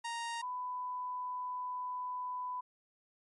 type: tone pair in turn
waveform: sawtooth / sine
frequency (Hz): 932.3 / 998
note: A#5 / B5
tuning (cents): 0 / +18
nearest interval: minor second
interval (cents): 118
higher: second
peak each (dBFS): -33 / -36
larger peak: first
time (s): 0.04-0.42 / 0.42-2.61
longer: second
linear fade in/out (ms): 10
effects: MP3 48 kbps

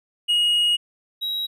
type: tone pair in turn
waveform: triangle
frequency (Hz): 2882 / 3847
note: F#7 / B7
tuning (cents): -46 / -46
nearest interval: perfect fourth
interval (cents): 500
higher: second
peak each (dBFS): -15 / -22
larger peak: first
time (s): 0.28-0.77 / 1.21-1.47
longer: first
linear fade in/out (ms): 20
effects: none

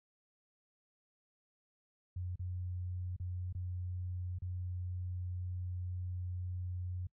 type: tone with dropouts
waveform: sine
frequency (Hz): 90.2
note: F#2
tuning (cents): -44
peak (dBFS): -37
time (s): 2.16-7.07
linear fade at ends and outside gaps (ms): 5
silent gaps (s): 2.358-2.394 / 3.164-3.199 / 3.527-3.549 / 4.387-4.42
effects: noise-tail reverb RT60 0.1 s tail -24 dB re dry

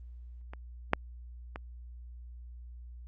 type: clicks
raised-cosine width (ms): 0.5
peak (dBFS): -29 / -8 / -24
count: 3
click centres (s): 0.535 / 0.934 / 1.559
effects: added 60 Hz sine -44 dBFS peak until 3.07 s + Opus 24 kbps

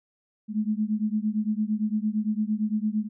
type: beating tone pair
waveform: sine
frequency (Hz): 210 / 218.8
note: G#3 / A3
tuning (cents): +19 / -9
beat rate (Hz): 8.8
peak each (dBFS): -26 / -27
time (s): 0.48-3.09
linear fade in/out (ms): 50
effects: none

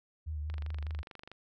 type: tone with vibrato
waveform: sine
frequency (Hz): 76.1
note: D#2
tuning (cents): -38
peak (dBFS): -34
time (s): 0.26-1.03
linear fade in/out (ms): 20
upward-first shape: sine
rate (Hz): 5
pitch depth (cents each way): 48
type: click train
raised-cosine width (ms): 0.3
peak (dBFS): -31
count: 21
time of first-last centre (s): 0.5-1.316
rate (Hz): 24.5
effects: none

